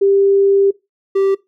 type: tone pair in turn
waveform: sine / triangle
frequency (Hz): 395.2 / 390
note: G4 / G4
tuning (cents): +14 / -9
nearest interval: unison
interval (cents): 23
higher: first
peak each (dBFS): -9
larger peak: neither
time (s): 0.01-0.71 / 1.15-1.35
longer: first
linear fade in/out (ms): 10
effects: noise-tail reverb RT60 0.2 s tail -20 dB re dry